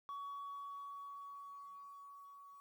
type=tone with level ramp; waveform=sine; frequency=1126 Hz; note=C#6; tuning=27 cents sharp; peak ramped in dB=-40 to -55 dBFS; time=0.09-2.6 s; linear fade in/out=0 ms; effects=tanh soft clip ceiling -42 dBFS + 12-bit